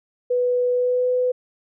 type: tone with pitch glide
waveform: sine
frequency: 493.9 to 500.8 Hz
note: B4 to B4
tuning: 0 to +24 cents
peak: -17 dBFS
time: 0.3-1.32 s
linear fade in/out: 10 ms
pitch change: +24 cents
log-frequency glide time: 0.72-1.09 s
effects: none

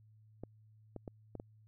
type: clicks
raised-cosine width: 2 ms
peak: -30 dBFS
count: 5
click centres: 0.436 / 0.963 / 1.078 / 1.353 / 1.399 s
effects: added 108 Hz sine -60 dBFS peak until 1.67 s

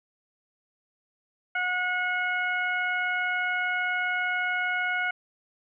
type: harmonic tone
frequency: 727 Hz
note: F#5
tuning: 31 cents flat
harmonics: 1 / 2 / 3 / 4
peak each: -33 / -27 / -30 / -41 dBFS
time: 1.55-5.11 s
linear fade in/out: 5 ms
effects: none

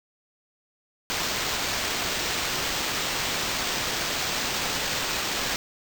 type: noise with sample-and-hold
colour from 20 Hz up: white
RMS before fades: -28 dBFS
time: 1.1-5.56 s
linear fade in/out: 0 ms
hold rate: 11025 Hz
effects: none

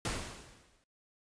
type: noise with exponential decay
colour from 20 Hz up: pink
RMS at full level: -33 dBFS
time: 0.05-0.84 s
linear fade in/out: 2 ms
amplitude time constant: 170 ms
effects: noise-tail reverb RT60 0.2 s tail -24 dB re dry + resampled to 22050 Hz

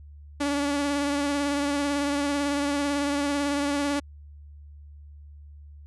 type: tone with vibrato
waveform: sawtooth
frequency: 285.8 Hz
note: D4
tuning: 47 cents flat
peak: -20 dBFS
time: 0.4-4 s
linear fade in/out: 10 ms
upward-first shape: triangle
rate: 18 Hz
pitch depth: 34 cents each way
effects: added 73 Hz sine -43 dBFS peak until 5.86 s + resampled to 24000 Hz

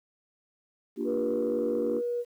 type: chord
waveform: sine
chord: G minor seventh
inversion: first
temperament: equal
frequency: 233.1 / 293.7 / 349.2 / 392 Hz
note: Bb3 / D4 / F4 / G4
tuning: 0 / 0 / 0 / 0 cents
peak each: -33 dBFS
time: 0.96-2.02 s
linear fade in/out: 50 ms
type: tone with pitch glide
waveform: sine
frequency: 483.9 to 481.1 Hz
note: B4 to B4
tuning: -35 to -45 cents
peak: -27 dBFS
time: 1.04-2.25 s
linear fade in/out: 50 ms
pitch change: -10 cents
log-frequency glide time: 1.58-1.82 s
effects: tanh soft clip ceiling -19 dBFS + 10-bit

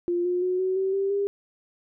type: tone with pitch steps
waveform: sine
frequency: 349.2 / 357.4 / 365.7 / 374.3 / 383 / 392 / 401.1 Hz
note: F4 / F4 / F#4 / F#4 / G4 / G4 / G4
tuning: 0 / +40 / -20 / +20 / -40 / 0 / +40 cents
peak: -22 dBFS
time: 0.08-1.27 s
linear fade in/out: 0 ms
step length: 170 ms
effects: none

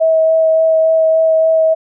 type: tone with vibrato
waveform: sine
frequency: 643 Hz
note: E5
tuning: 43 cents flat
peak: -8 dBFS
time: 0-1.75 s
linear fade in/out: 20 ms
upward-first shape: sine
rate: 3.5 Hz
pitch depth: 9 cents each way
effects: none

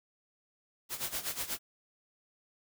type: noise with tremolo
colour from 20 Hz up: white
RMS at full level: -34 dBFS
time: 0.89-1.59 s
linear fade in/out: 50 ms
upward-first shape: sine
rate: 8.2 Hz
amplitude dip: 80%
effects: none

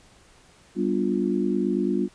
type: chord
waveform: sine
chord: G dominant seventh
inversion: none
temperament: just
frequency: 196 / 245 / 294 / 352.8 Hz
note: G3 / B3 / D4 / F4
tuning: 0 / -14 / +2 / +18 cents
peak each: -26 / -27 / -28 / -26 dBFS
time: 0.75-2.09 s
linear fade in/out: 50 ms
effects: pink hiss -55 dBFS RMS until 2.14 s + resampled to 22050 Hz

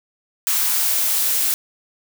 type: noise with high-pass filter sweep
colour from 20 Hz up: blue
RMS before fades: -19 dBFS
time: 0.47-1.54 s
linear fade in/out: 0 ms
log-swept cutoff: 1200 to 260 Hz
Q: 1.8
effects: none

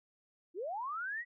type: linear sweep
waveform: sine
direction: up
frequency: 311.1 to 1975.5 Hz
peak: -36 dBFS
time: 0.54-1.25 s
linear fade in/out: 50 ms
effects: none

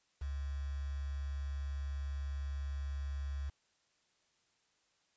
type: tone with quantisation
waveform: sine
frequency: 70 Hz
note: C#2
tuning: 18 cents sharp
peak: -36 dBFS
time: 0.21-3.5 s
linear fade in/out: 10 ms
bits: 9
effects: white hiss -75 dBFS RMS until 5.16 s + resampled to 16000 Hz

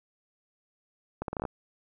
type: accelerating click train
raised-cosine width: 1 ms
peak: -18 dBFS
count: 8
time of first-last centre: 1.22-1.452 s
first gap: 62 ms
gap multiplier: 0.78
effects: none

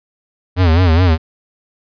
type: tone with vibrato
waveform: square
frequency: 85.9 Hz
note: F2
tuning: 28 cents flat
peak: -9 dBFS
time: 0.56-1.18 s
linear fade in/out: 50 ms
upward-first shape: sine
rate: 4.8 Hz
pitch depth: 140 cents each way
effects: resampled to 11025 Hz

